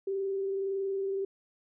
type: tone with frequency modulation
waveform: sine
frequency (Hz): 390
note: G4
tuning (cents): -9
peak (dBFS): -29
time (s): 0.07-1.25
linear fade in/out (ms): 5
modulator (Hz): 21.6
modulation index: 0.24
effects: none